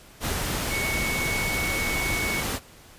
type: tone in noise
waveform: sine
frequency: 2217 Hz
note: C#7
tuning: in tune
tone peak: -27 dBFS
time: 0.69-2.44 s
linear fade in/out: 50 ms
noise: pink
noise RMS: -28 dBFS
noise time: 0.2-2.6 s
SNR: -2 dB
effects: pink hiss -50 dBFS RMS until 2.98 s + resampled to 32000 Hz